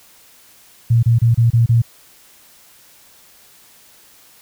sine tone bursts, 116.54 Hz, A#2, in tune, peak -9 dBFS, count 6, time 0.9-1.82 s, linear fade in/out 10 ms, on 130 ms, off 28 ms, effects white hiss -48 dBFS RMS until 4.41 s

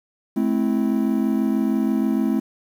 triangle chord, A minor, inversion none, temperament equal with one note detuned, 215.3 / 261.6 / 329.6 Hz, A3 / C4 / E4, -37 / 0 / 0 cents, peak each -19 / -20 / -23 dBFS, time 0.36-2.4 s, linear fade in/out 10 ms, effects 8-bit

